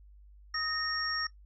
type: tone cluster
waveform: sine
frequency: 1266 / 1842 / 5540 Hz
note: D#6 / A#6 / F8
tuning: +30 / -21 / -15 cents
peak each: -37 / -35 / -34 dBFS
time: 0.54-1.27 s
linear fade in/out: 5 ms
effects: noise-tail reverb RT60 0.1 s tail -18 dB re dry + added 50 Hz sine -52 dBFS peak until 1.45 s